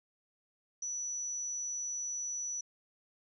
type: tone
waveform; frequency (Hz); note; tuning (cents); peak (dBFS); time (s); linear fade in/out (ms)
sine; 5920; F#8; 0; -35; 0.82-2.61; 5
effects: none